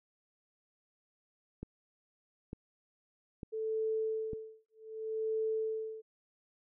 click train, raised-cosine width 3 ms, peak -28 dBFS, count 4, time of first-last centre 1.63-4.333 s, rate 1.11 Hz
sine tone with tremolo, 440 Hz, A4, in tune, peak -30 dBFS, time 3.52-6.02 s, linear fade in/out 20 ms, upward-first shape sine, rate 0.65 Hz, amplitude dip 100%
effects none

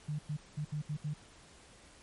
sine tone bursts at uneven times, 150 Hz, D3, 37 cents sharp, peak -33 dBFS, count 6, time 0.08-0.19 / 0.29-0.37 / 0.57-0.65 / 0.72-0.82 / 0.89-0.97 / 1.04-1.14 s, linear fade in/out 10 ms, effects pink hiss -58 dBFS RMS until 2.02 s + MP3 48 kbps

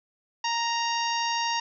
harmonic tone, 932.3 Hz, A#5, in tune, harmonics 1 / 2 / 3 / 4 / 5 / 6 / 7, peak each -27 / -34 / -33 / -38 / -36 / -34 / -43 dBFS, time 0.44-1.6 s, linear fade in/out 5 ms, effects none

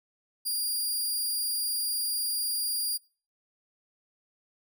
15% pulse tone, 4808 Hz, D8, 40 cents sharp, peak -21 dBFS, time 0.45-2.98 s, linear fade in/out 20 ms, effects noise-tail reverb RT60 0.4 s tail -26 dB re dry

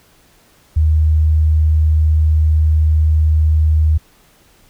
sine tone, 77.78 Hz, D#2, in tune, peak -9 dBFS, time 0.76-3.98 s, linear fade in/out 10 ms, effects pink hiss -51 dBFS RMS until 4.69 s

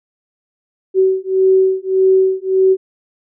sine beating tone pair, 378.3 / 380 Hz, F#4 / F#4, +38 / +46 cents, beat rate 1.7 Hz, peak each -13 dBFS, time 0.94-2.77 s, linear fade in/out 50 ms, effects none

